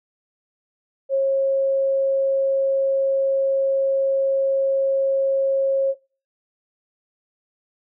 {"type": "tone", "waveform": "sine", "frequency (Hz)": 542, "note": "C#5", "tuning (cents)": -39, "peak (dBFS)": -16, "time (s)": [1.09, 5.95], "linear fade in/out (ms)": 50, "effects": ["noise-tail reverb RT60 0.4 s tail -25 dB re dry"]}